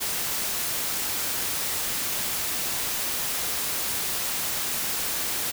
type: noise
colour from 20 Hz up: white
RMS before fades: -28 dBFS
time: 0-5.52 s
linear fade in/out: 20 ms
effects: none